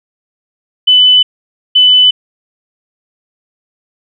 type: tone pair in turn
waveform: sine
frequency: 3002 / 3002 Hz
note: F#7 / F#7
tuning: +24 / +24 cents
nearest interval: unison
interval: 0 cents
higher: neither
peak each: -3 dBFS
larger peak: neither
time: 0.87-1.23 / 1.75-2.11 s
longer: neither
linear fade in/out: 10 ms
effects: none